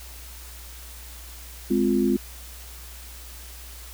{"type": "chord", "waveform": "sine", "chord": "F minor", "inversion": "first", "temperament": "just", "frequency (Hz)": [209.5, 261.9, 349.2], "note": ["Ab3", "C4", "F4"], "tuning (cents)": [15, 2, 0], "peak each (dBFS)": -23, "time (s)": [1.7, 2.17], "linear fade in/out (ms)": 10, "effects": ["added 60 Hz sine -41 dBFS peak until 3.93 s", "white hiss -44 dBFS RMS until 3.93 s"]}